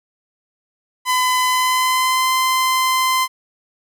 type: tone with pitch glide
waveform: sawtooth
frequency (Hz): 1011 to 1034.6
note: B5 to C6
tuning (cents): +40 to -20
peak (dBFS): -11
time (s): 1.05-3.28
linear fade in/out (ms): 50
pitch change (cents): +40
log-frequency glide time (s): 1.43-2.32
effects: none